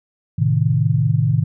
sine chord, A diminished, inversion none, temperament equal, 110 / 130.81 / 155.56 Hz, A2 / C3 / Eb3, 0 / 0 / 0 cents, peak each -18 dBFS, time 0.38-1.44 s, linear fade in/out 10 ms, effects none

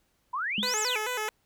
sine exponential two-way sweep, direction up then down, 947 to 7902 to 2063 Hz, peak -28 dBFS, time 0.33-0.98 s, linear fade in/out 10 ms, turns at 0.8 s
sine tone with exponential decay, 208.3 Hz, G#3, 5 cents sharp, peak -26 dBFS, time 0.58-0.77 s, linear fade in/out 2 ms, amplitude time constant 41 ms
10% pulse tone with vibrato, 462.7 Hz, A#4, 13 cents flat, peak -21 dBFS, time 0.63-1.29 s, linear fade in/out 0 ms, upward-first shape square, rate 4.6 Hz, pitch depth 130 cents each way
effects pink hiss -71 dBFS RMS until 1.45 s

